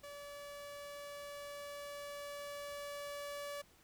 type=tone with level ramp; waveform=sawtooth; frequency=575 Hz; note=D5; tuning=37 cents flat; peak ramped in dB=-44 to -38 dBFS; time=0.03-3.62 s; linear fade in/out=10 ms; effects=pink hiss -66 dBFS RMS until 3.83 s